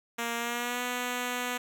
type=tone with pitch glide; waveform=5% pulse; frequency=233.9 to 246.8 Hz; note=A#3 to B3; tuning=+6 to -1 cents; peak=-19 dBFS; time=0.18-1.58 s; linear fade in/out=10 ms; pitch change=+93 cents; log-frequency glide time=0.37-0.82 s; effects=none